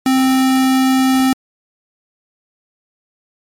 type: tone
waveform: square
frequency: 262.1 Hz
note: C4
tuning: 3 cents sharp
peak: -11 dBFS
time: 0.06-1.33 s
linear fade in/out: 2 ms
effects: MP3 64 kbps